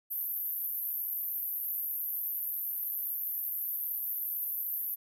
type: band-pass noise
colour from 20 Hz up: pink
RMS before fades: -35 dBFS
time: 0.1-4.96 s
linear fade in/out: 20 ms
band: 12000 to 14000 Hz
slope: 96 dB/octave
effects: none